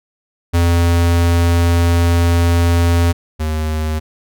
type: tone pair in turn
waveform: square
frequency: 85.5 / 77.95 Hz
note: F2 / D#2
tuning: -36 / +4 cents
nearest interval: major second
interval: 160 cents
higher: first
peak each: -11 / -17 dBFS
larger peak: first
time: 0.53-3.13 / 3.39-4 s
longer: first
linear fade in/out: 20 ms
effects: none